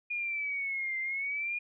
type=exponential two-way sweep; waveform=sine; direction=down then up; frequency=2442 to 2079 to 2442 Hz; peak=-31 dBFS; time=0.1-1.59 s; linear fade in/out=10 ms; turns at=0.99 s; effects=none